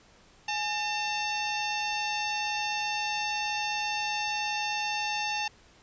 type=harmonic tone with a mistuned harmonic; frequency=899 Hz; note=A5; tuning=37 cents sharp; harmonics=1 / 2 / 3 / 4 / 5 / 6 / 7; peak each=-32 / -38 / -33 / -39 / -41 / -40 / -43 dBFS; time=0.48-5.48 s; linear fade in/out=5 ms; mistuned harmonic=1; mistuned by=-120 cents; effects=pink hiss -58 dBFS RMS until 5.82 s + resampled to 16000 Hz